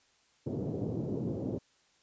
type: band-pass noise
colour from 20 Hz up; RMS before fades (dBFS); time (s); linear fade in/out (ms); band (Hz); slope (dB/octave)
pink; -35; 0.46-1.59; 10; 110 to 470; 24
effects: white hiss -68 dBFS RMS until 2.02 s + resampled to 16000 Hz